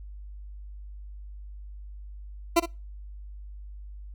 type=tone with echo; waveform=20% pulse; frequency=338.7 Hz; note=E4; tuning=47 cents sharp; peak=-12 dBFS; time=2.56-2.6 s; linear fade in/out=10 ms; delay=61 ms; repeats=1; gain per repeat=-12 dB; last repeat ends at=2.661 s; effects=noise-tail reverb RT60 0.3 s tail -26 dB re dry + added 50 Hz sine -39 dBFS peak until 4.14 s